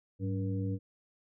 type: harmonic tone with a mistuned harmonic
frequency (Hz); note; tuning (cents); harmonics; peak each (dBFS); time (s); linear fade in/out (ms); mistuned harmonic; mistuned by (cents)
95.4; G2; -47; 1 / 2 / 3 / 5; -32 / -38 / -38 / -43; 0.19-0.79; 50; 1; +120
effects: none